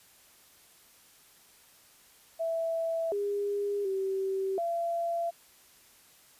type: tone with pitch steps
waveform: sine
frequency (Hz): 659 / 406.1 / 385.3 / 680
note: E5 / G#4 / G4 / F5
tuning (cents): -1 / -39 / -30 / -46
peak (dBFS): -28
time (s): 2.39-5.31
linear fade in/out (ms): 20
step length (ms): 730
effects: white hiss -59 dBFS RMS until 6.39 s + resampled to 32000 Hz